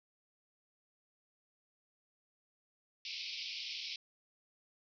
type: band-pass noise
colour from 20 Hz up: white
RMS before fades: -43 dBFS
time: 3.05-3.96 s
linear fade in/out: 2 ms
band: 2200 to 5400 Hz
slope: 96 dB/octave
effects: none